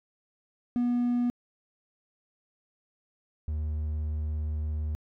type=tone pair in turn; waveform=triangle; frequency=242.7 / 76.45 Hz; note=B3 / D#2; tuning=-30 / -30 cents; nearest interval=octave + minor sixth; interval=2000 cents; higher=first; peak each=-21 / -26 dBFS; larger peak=first; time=0.76-1.3 / 3.48-4.95 s; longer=second; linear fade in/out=0 ms; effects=tanh soft clip ceiling -17 dBFS